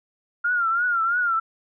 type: tone with vibrato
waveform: sine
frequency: 1396.9 Hz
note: F6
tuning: in tune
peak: -19 dBFS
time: 0.44-1.4 s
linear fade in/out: 10 ms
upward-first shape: triangle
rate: 3 Hz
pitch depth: 110 cents each way
effects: none